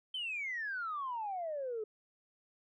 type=exponential sweep; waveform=sine; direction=down; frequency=3136 to 419.5 Hz; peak=-35 dBFS; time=0.14-1.84 s; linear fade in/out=5 ms; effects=tanh soft clip ceiling -31 dBFS